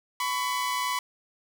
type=tone pair together; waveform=sawtooth; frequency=1000 / 1122.5 Hz; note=B5 / C#6; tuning=+21 / +21 cents; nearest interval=major second; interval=200 cents; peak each=-24 / -28 dBFS; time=0.2-0.99 s; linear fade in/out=2 ms; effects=none